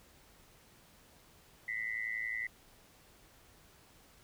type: tone with amplitude modulation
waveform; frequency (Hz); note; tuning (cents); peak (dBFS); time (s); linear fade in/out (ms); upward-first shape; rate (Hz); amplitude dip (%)
sine; 1994; B6; +16; -31; 1.68-2.47; 5; sine; 111; 85
effects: pink hiss -62 dBFS RMS until 4.23 s